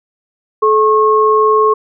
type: tone pair together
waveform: sine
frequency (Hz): 431.4 / 1087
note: A4 / C#6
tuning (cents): -34 / -34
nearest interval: octave + major third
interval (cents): 1600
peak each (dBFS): -10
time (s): 0.62-1.74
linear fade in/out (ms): 10
effects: none